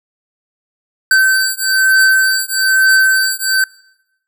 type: beating tone pair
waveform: square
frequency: 1541 / 1542.1 Hz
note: G6 / G6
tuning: -30 / -29 cents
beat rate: 1.1 Hz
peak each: -13 dBFS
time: 1.11-3.64 s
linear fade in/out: 2 ms
effects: noise-tail reverb RT60 0.9 s tail -24 dB re dry